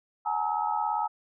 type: tone cluster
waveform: sine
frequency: 748 / 845 / 923 / 1286 Hz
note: F#5 / G#5 / A#5 / E6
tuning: +19 / +30 / -17 / -43 cents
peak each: -37 / -28 / -31 / -33 dBFS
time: 0.25-1.08 s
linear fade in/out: 20 ms
effects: none